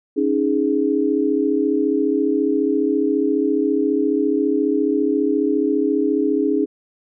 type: chord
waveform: sine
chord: C# suspended second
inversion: none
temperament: just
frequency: 277.2 / 311.8 / 415.8 Hz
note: C#4 / D#4 / G#4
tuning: 0 / +4 / +2 cents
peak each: -20 dBFS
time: 0.16-6.66 s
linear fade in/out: 20 ms
effects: none